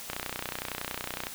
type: click train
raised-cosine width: 0.3 ms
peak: -16 dBFS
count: 37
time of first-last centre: 0.1-1.269 s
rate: 30.8 Hz
effects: white hiss -42 dBFS RMS until 1.34 s